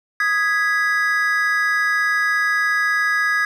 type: chord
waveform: triangle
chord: G# minor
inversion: second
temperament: equal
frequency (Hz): 1244.5 / 1661.2 / 1975.5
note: D#6 / G#6 / B6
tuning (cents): 0 / 0 / 0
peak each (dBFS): -22 / -16 / -22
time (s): 0.2-3.45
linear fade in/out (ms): 2
effects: none